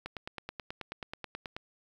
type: click train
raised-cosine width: 0.3 ms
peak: -22 dBFS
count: 15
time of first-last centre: 0.06-1.565 s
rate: 9.3 Hz
effects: 9-bit